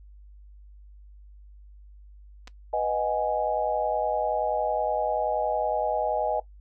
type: clicks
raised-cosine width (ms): 0.2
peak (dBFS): -27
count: 2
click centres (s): 2.474 / 2.478
type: chord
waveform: sine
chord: G# minor seventh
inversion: first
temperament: equal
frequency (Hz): 493.9 / 622.3 / 740 / 830.6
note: B4 / D#5 / F#5 / G#5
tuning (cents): 0 / 0 / 0 / 0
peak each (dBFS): -31 / -27 / -31 / -28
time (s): 2.73-6.4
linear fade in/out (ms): 5
effects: noise-tail reverb RT60 0.1 s tail -17 dB re dry + added 50 Hz sine -46 dBFS peak until 6.6 s